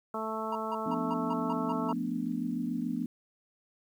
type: harmonic tone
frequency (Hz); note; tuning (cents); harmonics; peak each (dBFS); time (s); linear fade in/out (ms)
220; A3; 0; 1 / 2 / 3 / 4 / 5 / 6; -39 / -39 / -39 / -39 / -39 / -39; 0.14-1.93; 2
type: tone bursts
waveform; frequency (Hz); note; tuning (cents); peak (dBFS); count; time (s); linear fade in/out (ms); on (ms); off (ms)
triangle; 940; A#5; +14; -30; 8; 0.52-1.92; 5; 35; 160
type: chord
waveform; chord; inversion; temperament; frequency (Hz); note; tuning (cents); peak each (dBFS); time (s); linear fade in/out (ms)
sine; B half-diminished seventh; second; equal; 174.61 / 220 / 246.9 / 293.7; F3 / A3 / B3 / D4; 0 / 0 / 0 / 0; -38 / -36 / -33 / -37; 0.86-3.06; 5
effects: 10-bit